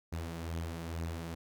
sawtooth beating tone pair, 82.41 / 84.61 Hz, E2 / E2, 0 / +46 cents, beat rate 2.2 Hz, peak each -34 / -39 dBFS, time 0.12-1.35 s, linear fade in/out 10 ms, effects none

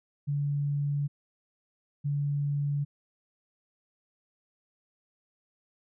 sine tone pair in turn, 143.6 / 143.6 Hz, D3 / D3, -39 / -39 cents, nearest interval unison, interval 0 cents, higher neither, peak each -26 dBFS, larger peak neither, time 0.27-1.08 / 2.04-2.85 s, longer neither, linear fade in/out 20 ms, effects none

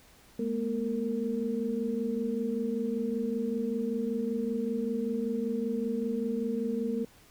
sine tone cluster, 213.6 / 238.8 / 458.8 Hz, G#3 / A#3 / A#4, +49 / +42 / -28 cents, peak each -33 / -32 / -33 dBFS, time 0.39-7.05 s, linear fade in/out 5 ms, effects pink hiss -58 dBFS RMS until 7.3 s

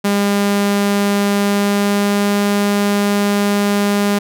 sawtooth tone with pitch glide, 202 to 203.3 Hz, G#3 to G#3, -48 to -37 cents, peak -9 dBFS, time 0.04-4.19 s, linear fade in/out 10 ms, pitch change +11 cents, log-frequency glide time 1.38-2.4 s, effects none

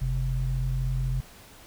sine tone pair together, 45.96 / 130 Hz, F#1 / C3, -11 / -11 cents, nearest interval octave + tritone, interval 1800 cents, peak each -27 dBFS, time 0.01-1.21 s, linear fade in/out 10 ms, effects pink hiss -50 dBFS RMS until 1.66 s

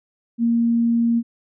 sine tone, 233.1 Hz, A#3, in tune, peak -15 dBFS, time 0.38-1.23 s, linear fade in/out 50 ms, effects none

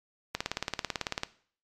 click train, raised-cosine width 0.2 ms, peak -12 dBFS, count 17, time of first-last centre 0.35-1.234 s, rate 18.1 Hz, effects noise-tail reverb RT60 0.5 s tail -17 dB re dry + MP3 96 kbps

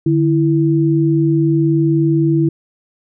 sine tone pair together, 148.61 / 329.5 Hz, D3 / E4, +21 / -1 cents, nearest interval octave + major second, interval 1378 cents, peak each -14 / -13 dBFS, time 0.06-2.49 s, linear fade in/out 5 ms, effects none

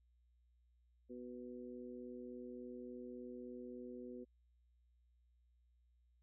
harmonic tone, 123.47 Hz, B2, in tune, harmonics 2 / 3 / 4, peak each -50 / -52 / -54 dBFS, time 1.09-4.25 s, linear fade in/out 20 ms, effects added 60 Hz sine -70 dBFS peak until 6.22 s

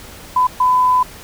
sine tone bursts at uneven times, 1005 Hz, B5, 30 cents sharp, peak -10 dBFS, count 2, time 0.36-0.47 / 0.6-1.03 s, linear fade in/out 5 ms, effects pink hiss -37 dBFS RMS until 1.23 s

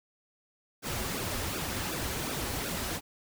pink noise with flanger, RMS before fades -34 dBFS, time 0.82-3.01 s, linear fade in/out 50 ms, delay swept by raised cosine 0.96 to 6.76 ms, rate 2.7 Hz, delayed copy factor -0.8, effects none

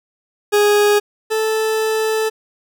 40% pulse tone pair in turn, 413.9 / 438.5 Hz, G#4 / A4, -6 / -6 cents, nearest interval minor second, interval 100 cents, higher second, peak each -10 / -15 dBFS, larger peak first, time 0.52-1 / 1.3-2.3 s, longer second, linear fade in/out 20 ms, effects none

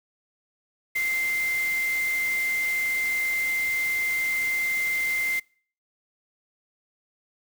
sine tone in noise, 2087 Hz, C7, 5 cents flat, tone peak -23 dBFS, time 0.95-5.4 s, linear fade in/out 10 ms, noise white, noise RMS -37 dBFS, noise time 0.95-5.4 s, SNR +11 dB, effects noise-tail reverb RT60 0.5 s tail -26 dB re dry

